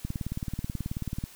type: click train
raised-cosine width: 5 ms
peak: -19 dBFS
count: 23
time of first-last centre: 0.05-1.239 s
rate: 18.5 Hz
effects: white hiss -51 dBFS RMS until 1.35 s